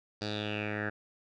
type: tone with low-pass filter sweep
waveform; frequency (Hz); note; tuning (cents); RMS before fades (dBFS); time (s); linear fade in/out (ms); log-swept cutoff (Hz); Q
10% pulse; 105.2; G#2; +23; -35; 0.21-0.9; 10; 4700 to 1600; 5.7
effects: none